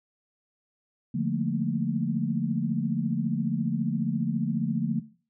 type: chord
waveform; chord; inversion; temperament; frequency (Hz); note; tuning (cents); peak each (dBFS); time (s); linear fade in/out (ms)
sine; Bb major seventh; first; just; 145.68 / 174.81 / 218.5 / 233.1; D3 / F3 / A3 / Bb3; -14 / +2 / -12 / 0; -30; 1.14-5; 10
effects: noise-tail reverb RT60 0.4 s tail -17 dB re dry